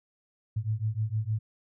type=beating tone pair; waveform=sine; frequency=105.7 / 112.2 Hz; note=G#2 / A2; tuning=+31 / +34 cents; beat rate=6.5 Hz; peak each=-30 dBFS; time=0.56-1.39 s; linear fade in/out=10 ms; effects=none